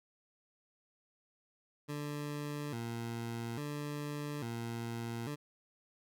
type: tone with vibrato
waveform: 20% pulse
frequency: 130.81 Hz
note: C3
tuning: in tune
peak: -33 dBFS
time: 1.88-5.36 s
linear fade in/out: 20 ms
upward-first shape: square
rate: 0.59 Hz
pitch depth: 200 cents each way
effects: none